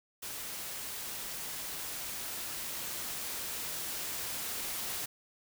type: noise with level ramp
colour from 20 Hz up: white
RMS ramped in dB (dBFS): -41 to -37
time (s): 0.22-5.06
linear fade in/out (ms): 10
effects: none

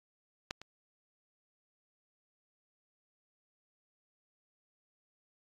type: clicks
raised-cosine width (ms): 0.2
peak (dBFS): -17 / -29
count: 2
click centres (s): 0.509 / 0.616
effects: AAC 32 kbps

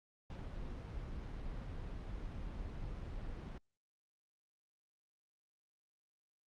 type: noise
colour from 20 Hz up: brown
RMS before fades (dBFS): -44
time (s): 0.3-3.58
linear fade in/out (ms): 2
effects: low-pass 5000 Hz 12 dB/octave + Opus 48 kbps

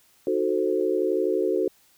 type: chord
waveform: sine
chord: D# diminished seventh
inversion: none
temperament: equal with one note detuned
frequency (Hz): 311.1 / 370 / 442 / 523.3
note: D#4 / F#4 / A4 / C5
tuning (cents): 0 / 0 / +8 / 0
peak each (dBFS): -29 / -24 / -26 / -29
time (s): 0.27-1.68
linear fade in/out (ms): 2
effects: white hiss -60 dBFS RMS until 1.97 s

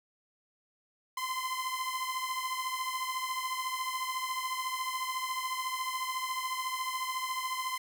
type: beating tone pair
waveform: sawtooth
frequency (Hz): 1027 / 1041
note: C6 / C6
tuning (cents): -33 / -9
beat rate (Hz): 14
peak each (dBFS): -31 / -33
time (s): 1.17-7.78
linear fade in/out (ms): 5
effects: none

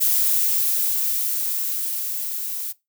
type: noise with level ramp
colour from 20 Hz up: violet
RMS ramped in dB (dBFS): -18 to -29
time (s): 0-2.73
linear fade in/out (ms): 20
effects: noise-tail reverb RT60 0.2 s tail -20 dB re dry

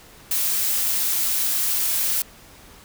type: noise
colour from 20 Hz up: blue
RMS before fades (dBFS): -22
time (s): 0.31-2.22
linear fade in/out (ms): 2
effects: pink hiss -47 dBFS RMS until 2.84 s

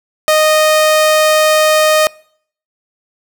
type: tone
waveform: sawtooth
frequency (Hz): 619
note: D#5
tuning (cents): -9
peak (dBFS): -4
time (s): 0.28-2.07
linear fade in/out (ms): 0
effects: noise-tail reverb RT60 0.6 s tail -25 dB re dry

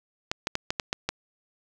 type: clicks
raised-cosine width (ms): 0.2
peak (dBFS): -9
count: 7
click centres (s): 0.315 / 0.471 / 0.554 / 0.705 / 0.798 / 0.929 / 1.09
effects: none

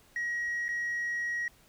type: tone with dropouts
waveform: sine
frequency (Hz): 1900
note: A#6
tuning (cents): +33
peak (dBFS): -28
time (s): 0.16-1.48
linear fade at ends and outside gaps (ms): 2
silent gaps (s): 0.683-0.689
effects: tanh soft clip ceiling -28 dBFS + pink hiss -61 dBFS RMS until 1.68 s

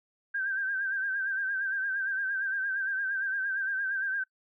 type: tone with vibrato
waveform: sine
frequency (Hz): 1575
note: G6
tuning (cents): +8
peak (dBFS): -28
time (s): 0.34-4.24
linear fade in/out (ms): 10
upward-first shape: sine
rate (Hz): 8.7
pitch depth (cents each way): 57
effects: noise-tail reverb RT60 0.1 s tail -24 dB re dry

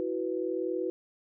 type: chord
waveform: sine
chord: E suspended second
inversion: none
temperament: equal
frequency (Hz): 329.6 / 370 / 493.9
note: E4 / F#4 / B4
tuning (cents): 0 / 0 / 0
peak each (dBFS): -34 / -32 / -34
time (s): 0-0.9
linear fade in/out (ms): 0
effects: none

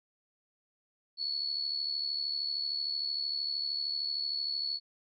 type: tone with amplitude modulation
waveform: sine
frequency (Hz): 4406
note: C#8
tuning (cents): -11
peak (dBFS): -28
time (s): 1.17-4.8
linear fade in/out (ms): 50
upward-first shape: sine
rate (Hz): 73.1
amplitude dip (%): 60
effects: MP3 96 kbps

